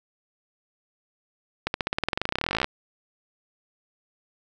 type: accelerating click train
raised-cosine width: 0.3 ms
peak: -8 dBFS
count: 29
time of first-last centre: 1.67-2.644 s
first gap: 71 ms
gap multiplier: 0.94
effects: none